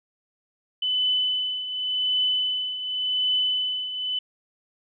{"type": "tone with tremolo", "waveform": "sine", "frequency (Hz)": 3009, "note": "F#7", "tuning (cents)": 28, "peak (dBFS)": -19, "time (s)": [0.82, 4.19], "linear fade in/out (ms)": 5, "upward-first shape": "triangle", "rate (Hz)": 0.89, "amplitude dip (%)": 70, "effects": []}